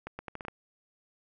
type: accelerating click train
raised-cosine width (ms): 0.5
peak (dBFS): -23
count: 7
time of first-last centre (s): 0.07-0.483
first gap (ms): 120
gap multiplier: 0.77
effects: none